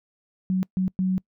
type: tone bursts at uneven times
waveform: sine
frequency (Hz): 186.6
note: F#3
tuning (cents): +15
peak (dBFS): -20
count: 3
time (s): 0.5-0.63 / 0.77-0.88 / 0.99-1.18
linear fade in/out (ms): 0
effects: noise-tail reverb RT60 0.1 s tail -25 dB re dry